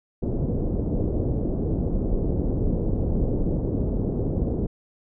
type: low-pass noise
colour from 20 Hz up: pink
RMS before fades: -24 dBFS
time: 0.22-4.67 s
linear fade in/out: 10 ms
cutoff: 480 Hz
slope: 24 dB/octave
effects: none